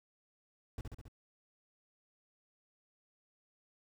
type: noise with echo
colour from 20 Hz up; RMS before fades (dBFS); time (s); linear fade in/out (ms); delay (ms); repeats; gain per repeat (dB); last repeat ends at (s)
brown; -40; 0.78-0.81; 2; 68; 4; -3; 1.082
effects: none